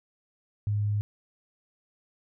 sine tone, 103.83 Hz, G#2, in tune, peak -24 dBFS, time 0.67-1.01 s, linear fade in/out 0 ms, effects none

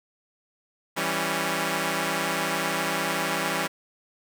5% pulse chord, C# diminished, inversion first, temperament equal, 164.81 / 196 / 277.2 Hz, E3 / G3 / C#4, 0 / 0 / 0 cents, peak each -18 dBFS, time 0.96-3.68 s, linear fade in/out 20 ms, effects none

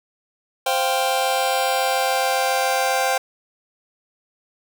sawtooth chord, C suspended fourth, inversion none, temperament just, 523.3 / 697.7 / 784.9 Hz, C5 / F5 / G5, 0 / -2 / +2 cents, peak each -19 / -21 / -17 dBFS, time 0.66-3.18 s, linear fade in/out 5 ms, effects none

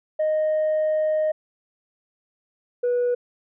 sine tone pair in turn, 620 / 488.1 Hz, D#5 / B4, -6 / -20 cents, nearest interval major third, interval 414 cents, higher first, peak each -17 dBFS, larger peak neither, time 0.19-1.32 / 2.83-3.15 s, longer first, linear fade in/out 10 ms, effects tanh soft clip ceiling -17 dBFS

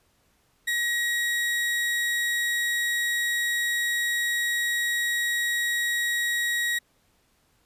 35% pulse tone, 1900 Hz, A#6, 33 cents sharp, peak -22 dBFS, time 0.67-6.79 s, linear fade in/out 10 ms, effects pink hiss -66 dBFS RMS until 7.65 s + resampled to 32000 Hz

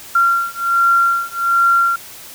sine beating tone pair, 1376 / 1377.3 Hz, F6 / F6, -26 / -24 cents, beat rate 1.3 Hz, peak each -15 dBFS, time 0.15-1.96 s, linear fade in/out 5 ms, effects white hiss -36 dBFS RMS until 2.34 s

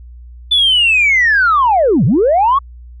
sine linear two-way sweep, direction down then up, 3520 to 103.83 to 1147 Hz, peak -7 dBFS, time 0.51-2.59 s, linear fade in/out 10 ms, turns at 2.05 s, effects tanh soft clip ceiling -4 dBFS + added 60 Hz sine -32 dBFS peak until 3 s

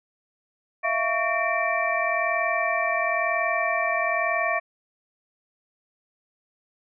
sine tone cluster, 650 / 691 / 1124 / 1820 / 2337 Hz, E5 / F5 / C#6 / A#6 / D7, -24 / -19 / +24 / -42 / -9 cents, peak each -28 dBFS, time 0.83-4.6 s, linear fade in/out 20 ms, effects none

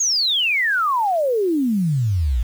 sine exponential sweep, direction down, 6780 to 53.9 Hz, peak -16 dBFS, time 0-2.43 s, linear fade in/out 5 ms, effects 7-bit

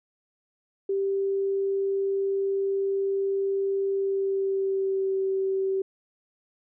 sine tone with pitch glide, 392 to 384.8 Hz, G4 to G4, 0 to -32 cents, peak -23 dBFS, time 0.89-5.82 s, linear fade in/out 5 ms, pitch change -32 cents, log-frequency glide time 3.92-5.17 s, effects none

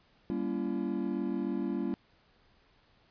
triangle chord, G diminished seventh, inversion none, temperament just, 196 / 235.2 / 282.2 / 338.7 Hz, G3 / Bb3 / Db4 / Fb4, 0 / +16 / +31 / +47 cents, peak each -34 dBFS, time 0.3-1.94 s, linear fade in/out 0 ms, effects pink hiss -66 dBFS RMS until 3.1 s + resampled to 11025 Hz

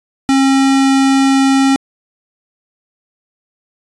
square tone, 270.2 Hz, C#4, 44 cents flat, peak -9 dBFS, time 0.29-1.76 s, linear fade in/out 0 ms, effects resampled to 22050 Hz

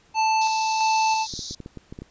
square tone with tremolo, 880 Hz, A5, in tune, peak -19 dBFS, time 0.14-1.27 s, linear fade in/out 50 ms, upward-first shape square, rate 1.5 Hz, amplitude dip 30%
pink band-pass noise, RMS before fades -35 dBFS, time 0.41-1.55 s, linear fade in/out 5 ms, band 3700 to 6600 Hz, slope 96 dB/octave
clicks, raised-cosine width 3 ms, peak -23 dBFS, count 9, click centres 1.338 / 1.392 / 1.51 / 1.603 / 1.661 / 1.773 / 1.925 / 1.989 / 2.02 s
effects pink hiss -58 dBFS RMS until 2.1 s + resampled to 16000 Hz

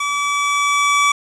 25% pulse tone with level ramp, 1149 Hz, D6, 38 cents flat, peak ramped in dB -15 to -8 dBFS, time 0-1.12 s, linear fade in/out 5 ms, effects resampled to 22050 Hz + 7-bit

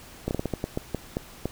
slowing click train, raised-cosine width 2 ms, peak -13 dBFS, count 11, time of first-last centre 0.28-1.456 s, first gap 29 ms, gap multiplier 1.29, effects pink hiss -47 dBFS RMS until 1.51 s

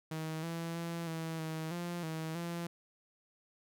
sawtooth tone with pitch steps, 158.6 / 166.7 / 168.4 / 162.5 / 159.3 / 173.7 / 159.9 / 170.7 Hz, D#3 / E3 / E3 / E3 / D#3 / F3 / D#3 / F3, +33 / +20 / +37 / -24 / +41 / -9 / +48 / -39 cents, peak -33 dBFS, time 0.11-2.67 s, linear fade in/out 5 ms, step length 320 ms, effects none

